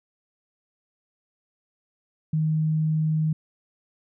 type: tone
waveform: sine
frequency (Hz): 156.4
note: D#3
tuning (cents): +9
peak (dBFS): -20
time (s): 2.33-3.33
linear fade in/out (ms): 5
effects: none